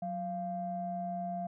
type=tone pair together; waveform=sine; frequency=183.73 / 692 Hz; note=F#3 / F5; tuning=-12 / -16 cents; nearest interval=octave + major seventh; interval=2296 cents; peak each=-38 / -35 dBFS; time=0.02-1.47 s; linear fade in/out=5 ms; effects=tanh soft clip ceiling -26 dBFS